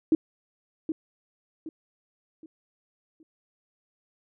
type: tone with echo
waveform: sine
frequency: 318.2 Hz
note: D#4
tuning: 39 cents sharp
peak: -16 dBFS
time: 0.12-0.15 s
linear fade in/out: 2 ms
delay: 770 ms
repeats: 4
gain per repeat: -9 dB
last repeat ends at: 3.23 s
effects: none